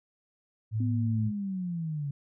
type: tone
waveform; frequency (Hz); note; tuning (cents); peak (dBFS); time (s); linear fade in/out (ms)
sine; 109.4; A2; -9; -26; 0.71-1.32; 50
type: linear sweep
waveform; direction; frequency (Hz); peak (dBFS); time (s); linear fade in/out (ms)
sine; down; 254.4 to 138.59; -30; 0.8-2.11; 5
effects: none